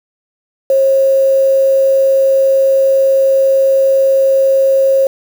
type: tone with quantisation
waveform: sine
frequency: 539 Hz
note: C#5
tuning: 49 cents flat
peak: -7 dBFS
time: 0.7-5.07 s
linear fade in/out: 2 ms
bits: 5
effects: none